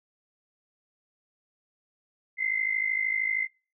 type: tone pair together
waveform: sine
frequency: 2052 / 2105 Hz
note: C7 / C7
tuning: -34 / +10 cents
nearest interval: unison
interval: 44 cents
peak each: -27 / -29 dBFS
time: 2.37-3.48 s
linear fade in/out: 50 ms
effects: noise-tail reverb RT60 0.4 s tail -26 dB re dry